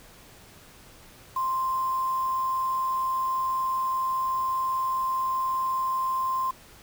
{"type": "tone with quantisation", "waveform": "sine", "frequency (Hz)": 1046.5, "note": "C6", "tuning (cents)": 0, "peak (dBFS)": -24, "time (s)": [1.36, 6.51], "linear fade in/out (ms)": 5, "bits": 7, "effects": ["pink hiss -51 dBFS RMS until 6.82 s"]}